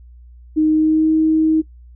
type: tone with pitch glide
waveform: sine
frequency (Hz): 310.5 to 315.9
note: D#4 to D#4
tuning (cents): -3 to +26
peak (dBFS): -11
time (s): 0.56-1.62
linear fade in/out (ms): 20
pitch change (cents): +29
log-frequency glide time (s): 0.7-1.11
effects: noise-tail reverb RT60 0.1 s tail -19 dB re dry + added 60 Hz sine -39 dBFS peak until 1.95 s